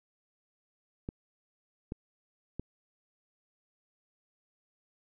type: clicks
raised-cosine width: 3 ms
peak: -23 dBFS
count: 3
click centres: 1.089 / 1.921 / 2.596 s
effects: none